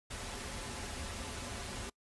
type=noise with comb filter; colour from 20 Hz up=pink; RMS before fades=-42 dBFS; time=0.1-1.9 s; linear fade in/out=10 ms; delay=6.4 ms; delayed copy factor=-0.55; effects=noise-tail reverb RT60 0.1 s tail -25 dB re dry + resampled to 24000 Hz